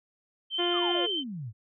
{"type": "tone with vibrato", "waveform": "sine", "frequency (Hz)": 3100, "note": "G7", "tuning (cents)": -20, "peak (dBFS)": -28, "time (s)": [0.5, 1.24], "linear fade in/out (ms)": 50, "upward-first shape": "sine", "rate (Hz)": 15, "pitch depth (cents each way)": 18}
{"type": "harmonic tone", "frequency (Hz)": 350.2, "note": "F4", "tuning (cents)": 5, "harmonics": [1, 2, 3, 4, 5, 6, 7, 8, 9, 10], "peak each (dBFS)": [-28, -34, -38, -40, -42, -44, -45, -46, -47, -48], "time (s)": [0.58, 1.07], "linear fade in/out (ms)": 20}
{"type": "exponential sweep", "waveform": "sine", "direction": "down", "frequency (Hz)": [1444, 99.6], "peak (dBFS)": -34, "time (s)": [0.71, 1.53], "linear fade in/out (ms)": 50}
{"effects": []}